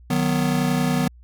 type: chord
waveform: square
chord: B major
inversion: first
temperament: just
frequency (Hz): 154.34 / 185.21 / 246.9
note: D#3 / F#3 / B3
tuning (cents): -14 / +2 / 0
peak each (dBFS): -24 / -25 / -23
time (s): 0.1-1.08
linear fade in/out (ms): 5
effects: added 60 Hz sine -44 dBFS peak until 1.23 s